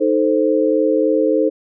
sine chord, A diminished, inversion second, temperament equal, 311.1 / 440 / 523.3 Hz, Eb4 / A4 / C5, 0 / 0 / 0 cents, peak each -17 dBFS, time 0-1.5 s, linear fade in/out 20 ms, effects none

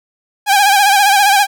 sawtooth tone with vibrato, 804 Hz, G5, 44 cents sharp, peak -4 dBFS, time 0.46-1.47 s, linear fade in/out 50 ms, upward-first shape sine, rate 15 Hz, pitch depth 68 cents each way, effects none

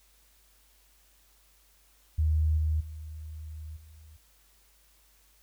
sine tone with level steps, 77.78 Hz, D#2, in tune, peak -22 / -24 / -38 / -49 dBFS, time 2.18-4.17 s, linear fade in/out 10 ms, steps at 2.57 / 2.8 / 3.76 s, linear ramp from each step 10 ms, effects added 50 Hz sine -64 dBFS peak until 5.42 s + white hiss -64 dBFS RMS until 5.42 s

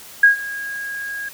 sine tone with ADSR envelope, 1639 Hz, G#6, 23 cents flat, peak -5 dBFS, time 0.23-1.29 s, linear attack 6 ms, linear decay 120 ms, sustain -20 dB, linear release 6 ms, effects white hiss -40 dBFS RMS until 1.33 s

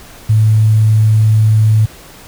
sine tone with quantisation, 108.8 Hz, A2, 19 cents flat, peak -6 dBFS, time 0.29-1.86 s, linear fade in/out 10 ms, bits 6, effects pink hiss -37 dBFS RMS until 2.27 s

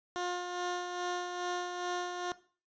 15% pulse tone with tremolo, 356 Hz, F4, 33 cents sharp, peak -26 dBFS, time 0.16-2.32 s, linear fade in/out 0 ms, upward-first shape sine, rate 2.4 Hz, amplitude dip 45%, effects noise-tail reverb RT60 0.4 s tail -17 dB re dry + resampled to 16000 Hz

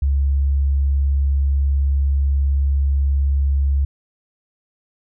sine tone, 69.3 Hz, C#2, in tune, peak -14 dBFS, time 0.02-3.85 s, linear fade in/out 5 ms, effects none

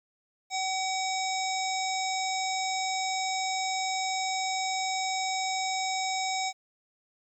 harmonic tone with a mistuned harmonic, 759 Hz, F#5, 44 cents sharp, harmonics 1 / 3 / 5 / 7 / 9 / 10, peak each -30 / -35 / -37 / -38 / -40 / -40 dBFS, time 0.5-6.53 s, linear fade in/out 50 ms, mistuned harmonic 9, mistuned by -32 cents, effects 11-bit

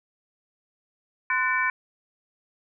sine tone cluster, 1030 / 1486 / 1788 / 2295 Hz, C6 / F#6 / A6 / D7, -28 / +7 / +27 / -40 cents, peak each -27 dBFS, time 1.3-1.7 s, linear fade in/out 2 ms, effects none

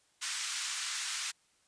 white band-pass noise, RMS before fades -37 dBFS, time 0.21-1.32 s, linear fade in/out 20 ms, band 1200 to 8400 Hz, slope 24 dB/octave, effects white hiss -70 dBFS RMS until 1.67 s + resampled to 22050 Hz

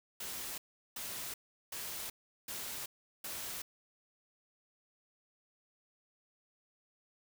white noise bursts, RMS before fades -42 dBFS, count 5, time 0.2-3.62 s, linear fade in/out 5 ms, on 380 ms, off 380 ms, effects none

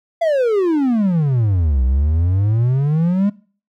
triangle exponential two-way sweep, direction down then up, 690 to 61.6 to 208.5 Hz, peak -11 dBFS, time 0.21-3.3 s, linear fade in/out 10 ms, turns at 1.83 s, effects noise-tail reverb RT60 0.4 s tail -20 dB re dry

